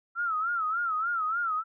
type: tone with vibrato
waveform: sine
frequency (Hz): 1332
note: E6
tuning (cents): +18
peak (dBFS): -26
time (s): 0.15-1.64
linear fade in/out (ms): 50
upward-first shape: sine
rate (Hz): 3.4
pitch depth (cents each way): 120
effects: none